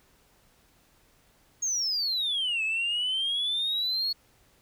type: exponential two-way sweep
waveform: sine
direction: down then up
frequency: 6645 to 2570 to 4378 Hz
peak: -24 dBFS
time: 1.62-4.13 s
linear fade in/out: 10 ms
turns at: 2.63 s
effects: tanh soft clip ceiling -23 dBFS + pink hiss -63 dBFS RMS until 4.61 s